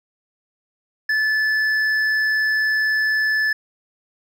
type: tone with hard clipping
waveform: sine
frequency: 1738 Hz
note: A6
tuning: 22 cents flat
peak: -18 dBFS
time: 1.09-3.53 s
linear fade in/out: 5 ms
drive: 5 dB
effects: none